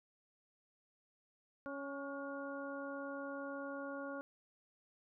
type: harmonic tone with a mistuned harmonic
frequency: 278.2 Hz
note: C#4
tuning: 6 cents sharp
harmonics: 1 / 2 / 3 / 4 / 5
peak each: -46 / -45 / -55 / -51 / -49 dBFS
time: 1.66-4.21 s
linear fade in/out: 0 ms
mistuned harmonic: 5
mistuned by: +39 cents
effects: none